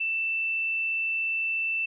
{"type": "tone", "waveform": "sine", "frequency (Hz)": 2663, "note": "E7", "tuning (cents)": 17, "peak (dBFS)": -25, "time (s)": [0, 1.86], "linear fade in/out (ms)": 10, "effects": []}